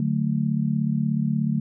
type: chord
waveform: sine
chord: D major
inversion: none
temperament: just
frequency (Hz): 146.83 / 183.54 / 220.2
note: D3 / F#3 / A3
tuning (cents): 0 / -14 / +2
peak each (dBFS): -24 / -27 / -24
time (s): 0-1.6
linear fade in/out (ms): 2
effects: none